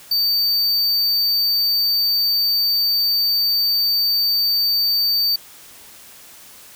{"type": "tone", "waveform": "square", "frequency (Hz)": 4600, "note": "D8", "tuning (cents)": -37, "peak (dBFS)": -16, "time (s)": [0.11, 5.36], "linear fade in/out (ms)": 5, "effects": ["white hiss -43 dBFS RMS until 6.75 s"]}